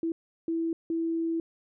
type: tone bursts at uneven times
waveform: sine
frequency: 329.6 Hz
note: E4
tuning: in tune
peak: -26 dBFS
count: 3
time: 0.03-0.12 / 0.48-0.73 / 0.9-1.4 s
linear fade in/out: 2 ms
effects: none